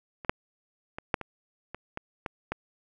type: clicks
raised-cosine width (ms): 0.5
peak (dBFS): -26 / -6 / -21 / -8 / -21 / -22 / -19 / -17 / -15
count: 9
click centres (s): 0.248 / 0.295 / 0.985 / 1.142 / 1.213 / 1.746 / 1.974 / 2.262 / 2.52
effects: none